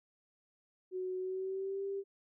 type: tone with pitch glide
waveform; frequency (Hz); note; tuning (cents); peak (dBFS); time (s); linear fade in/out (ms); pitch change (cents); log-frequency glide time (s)
sine; 370 to 394.3; F#4 to G4; 0 to +10; -35; 0.91-2.04; 50; +110; 1.18-1.84
effects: none